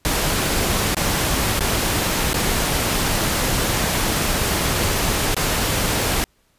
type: noise with dropouts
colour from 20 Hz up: pink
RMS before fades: -20 dBFS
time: 0.05-6.24 s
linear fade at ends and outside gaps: 0 ms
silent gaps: 0.947-0.968 / 1.593-1.607 / 2.332-2.342 / 5.345-5.366 s
effects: pink hiss -62 dBFS RMS until 6.58 s + resampled to 32000 Hz